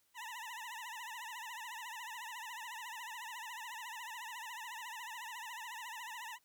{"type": "tone with vibrato", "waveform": "20% pulse", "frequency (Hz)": 932.3, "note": "A#5", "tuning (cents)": 0, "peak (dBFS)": -39, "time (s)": [0.14, 6.39], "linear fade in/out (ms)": 50, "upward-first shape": "triangle", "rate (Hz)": 14, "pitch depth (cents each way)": 160, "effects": ["white hiss -75 dBFS RMS until 6.44 s"]}